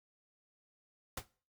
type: noise with exponential decay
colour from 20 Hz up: pink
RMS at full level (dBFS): -34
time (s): 1.17-1.26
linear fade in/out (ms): 5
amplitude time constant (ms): 18
effects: noise-tail reverb RT60 0.4 s tail -20 dB re dry